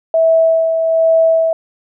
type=tone with tremolo; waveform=sine; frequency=652 Hz; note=E5; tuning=19 cents flat; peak=-7 dBFS; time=0.14-1.53 s; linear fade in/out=2 ms; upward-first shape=sine; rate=1.2 Hz; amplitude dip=45%; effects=none